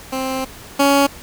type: tone pair in turn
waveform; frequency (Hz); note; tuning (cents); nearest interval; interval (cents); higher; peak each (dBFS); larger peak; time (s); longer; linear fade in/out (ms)
15% pulse; 262.8 / 279.7; C4 / C#4; +8 / +16; minor second; 108; second; -14 / -5; second; 0.12-0.45 / 0.79-1.07; first; 10
effects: pink hiss -38 dBFS RMS until 1.22 s